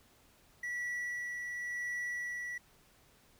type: tone with tremolo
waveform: triangle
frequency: 1947 Hz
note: B6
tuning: 25 cents flat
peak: -33 dBFS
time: 0.63-2.58 s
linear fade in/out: 5 ms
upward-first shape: sine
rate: 0.93 Hz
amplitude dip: 30%
effects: pink hiss -65 dBFS RMS until 3.39 s